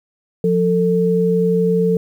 sine tone pair together, 177 / 446 Hz, F3 / A4, +23 / +23 cents, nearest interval octave + major third, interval 1600 cents, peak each -16 / -15 dBFS, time 0.44-1.97 s, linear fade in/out 2 ms, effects 8-bit

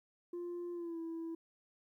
sine tone with pitch glide, 349.2 to 329.6 Hz, F4 to E4, 0 to 0 cents, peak -37 dBFS, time 0.33-1.35 s, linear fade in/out 5 ms, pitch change -100 cents, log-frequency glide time 0.73-0.99 s, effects tanh soft clip ceiling -38 dBFS + 13-bit

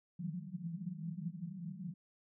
pink band-pass noise, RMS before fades -43 dBFS, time 0.19-1.94 s, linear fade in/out 5 ms, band 160 to 190 Hz, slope 96 dB/octave, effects none

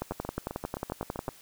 two click trains, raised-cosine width 1 ms, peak -21 / -17 dBFS, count 10 / 15, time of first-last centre 0.12-1.289 / 0.02-1.281 s, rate 7.7 / 11.1 Hz, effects white hiss -54 dBFS RMS until 1.41 s

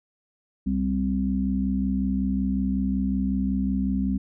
harmonic tone, 65.41 Hz, C2, in tune, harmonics 1 / 3 / 4, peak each -29 / -24 / -27 dBFS, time 0.66-4.18 s, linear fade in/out 10 ms, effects none

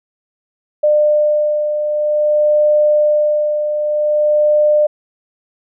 sine beating tone pair, 600 / 600.52 Hz, D5 / D5, +37 / +38 cents, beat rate 0.52 Hz, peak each -11 / -20 dBFS, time 0.83-4.87 s, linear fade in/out 10 ms, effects none

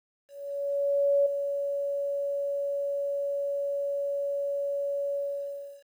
sine tone with ADSR envelope, 564 Hz, C#5, 30 cents sharp, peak -19 dBFS, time 0.28-5.84 s, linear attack 980 ms, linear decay 6 ms, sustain -8 dB, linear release 680 ms, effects 10-bit

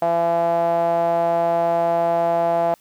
sawtooth tone with band-pass filter, 169.1 Hz, E3, 44 cents sharp, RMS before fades -19 dBFS, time 0.02-2.74 s, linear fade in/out 0 ms, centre 720 Hz, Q 8.3, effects white hiss -57 dBFS RMS until 2.8 s

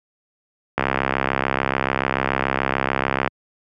click train, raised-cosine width 0.5 ms, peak -3 dBFS, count 168, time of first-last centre 0.78-3.276 s, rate 66.9 Hz, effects high-pass 100 Hz 12 dB/octave

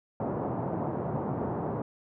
pink band-pass noise, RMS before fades -32 dBFS, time 0.2-1.82 s, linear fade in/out 2 ms, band 110 to 940 Hz, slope 24 dB/octave, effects none

